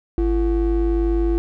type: ring-modulated tone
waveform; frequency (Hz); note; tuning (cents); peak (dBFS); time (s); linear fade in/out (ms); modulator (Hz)
triangle; 195.2; G3; -7; -11; 0.18-1.38; 0; 144
effects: none